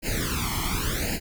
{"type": "noise with flanger", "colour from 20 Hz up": "pink", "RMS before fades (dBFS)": -27, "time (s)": [0.02, 1.2], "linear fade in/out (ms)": 50, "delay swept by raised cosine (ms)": [0.42, 0.95], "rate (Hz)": 0.9, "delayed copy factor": 1, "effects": []}